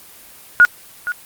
sine tone with echo, 1446 Hz, F#6, 40 cents flat, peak -4 dBFS, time 0.6-0.65 s, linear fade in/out 0 ms, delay 470 ms, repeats 1, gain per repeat -14 dB, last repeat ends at 1.12 s, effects white hiss -42 dBFS RMS until 1.25 s + Opus 24 kbps

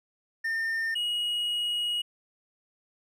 triangle tone pair in turn, 1811 / 2896 Hz, A6 / F#7, +49 / -38 cents, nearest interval minor sixth, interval 813 cents, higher second, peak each -25 dBFS, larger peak neither, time 0.44-0.95 / 0.95-2.02 s, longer second, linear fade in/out 10 ms, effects none

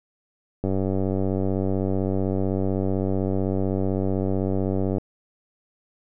click train, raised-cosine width 2 ms, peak -12 dBFS, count 417, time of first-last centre 0.64-4.982 s, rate 95.8 Hz, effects none

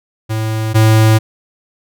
square tone pair in turn, 110 / 110 Hz, A2 / A2, 0 / 0 cents, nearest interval unison, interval 0 cents, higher neither, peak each -16 / -7 dBFS, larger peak second, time 0.29-0.74 / 0.74-1.19 s, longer neither, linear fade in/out 20 ms, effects none

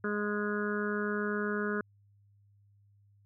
harmonic tone, 207.7 Hz, G#3, in tune, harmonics 1 / 2 / 3 / 5 / 6 / 7 / 8, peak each -34 / -34 / -46 / -45 / -41 / -37 / -42 dBFS, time 0.04-1.81 s, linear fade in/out 2 ms, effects added 101 Hz sine -61 dBFS peak until 3.25 s

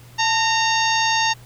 harmonic tone with a mistuned harmonic, 920 Hz, A#5, 23 cents flat, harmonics 1 / 2 / 3 / 4 / 5 / 6 / 7, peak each -20 / -23 / -25 / -26 / -27 / -28 / -28 dBFS, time 0.18-1.34 s, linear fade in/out 20 ms, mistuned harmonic 1, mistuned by -59 cents, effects added 120 Hz sine -43 dBFS peak until 1.45 s + pink hiss -49 dBFS RMS until 1.45 s

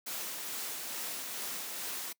white noise with tremolo, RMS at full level -38 dBFS, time 0.06-2.13 s, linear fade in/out 10 ms, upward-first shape sine, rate 2.3 Hz, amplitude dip 25%, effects noise-tail reverb RT60 0.1 s tail -24 dB re dry + high-pass 200 Hz 12 dB/octave

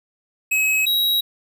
square tone pair in turn, 2559 / 3842 Hz, D#7 / B7, +48 / -48 cents, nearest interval perfect fifth, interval 704 cents, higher second, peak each -17 dBFS, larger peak neither, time 0.51-0.86 / 0.86-1.21 s, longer neither, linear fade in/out 10 ms, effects none

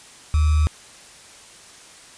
sine tone with sample-and-hold, 76.7 Hz, D#2, 24 cents flat, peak -14 dBFS, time 0.34-0.67 s, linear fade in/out 0 ms, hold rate 1225 Hz, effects white hiss -45 dBFS RMS until 2.17 s + resampled to 22050 Hz

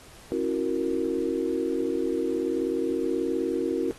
sine chord, F# dominant seventh, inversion second, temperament equal with one note detuned, 270.9 / 329.6 / 370 / 466.2 Hz, C#4 / E4 / F#4 / A#4, -40 / 0 / 0 / 0 cents, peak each -31 / -29 / -29 / -30 dBFS, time 0.32-3.91 s, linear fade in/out 0 ms, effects pink hiss -50 dBFS RMS until 3.98 s + AAC 32 kbps

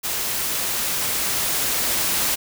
white noise with level ramp, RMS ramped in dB -25 to -21 dBFS, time 0.03-2.36 s, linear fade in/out 20 ms, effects none

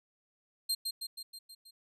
sawtooth tone with echo, 4186 Hz, C8, in tune, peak -26 dBFS, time 0.69-0.75 s, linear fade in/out 10 ms, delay 160 ms, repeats 6, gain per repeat -4 dB, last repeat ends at 1.71 s, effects resampled to 32000 Hz

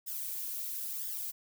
violet noise with flanger, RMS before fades -38 dBFS, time 0.06-1.32 s, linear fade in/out 20 ms, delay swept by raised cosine 0.58 to 3.38 ms, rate 1 Hz, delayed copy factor +0.85, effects none

